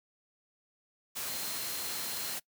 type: tone in noise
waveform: sine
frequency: 4162 Hz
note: C8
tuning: 10 cents flat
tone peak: -44 dBFS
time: 1.27-2.35 s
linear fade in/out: 20 ms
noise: white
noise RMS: -37 dBFS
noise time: 1.15-2.4 s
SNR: -10 dB
effects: noise-tail reverb RT60 0.1 s tail -23 dB re dry + high-pass 100 Hz 12 dB/octave